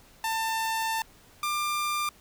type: tone pair in turn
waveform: sawtooth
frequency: 894 / 1193.3 Hz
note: A5 / D6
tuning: +27 / +27 cents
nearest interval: perfect fourth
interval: 500 cents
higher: second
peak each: -23 / -23 dBFS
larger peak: neither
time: 0.24-1.02 / 1.43-2.09 s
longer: first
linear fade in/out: 2 ms
effects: pink hiss -56 dBFS RMS until 2.2 s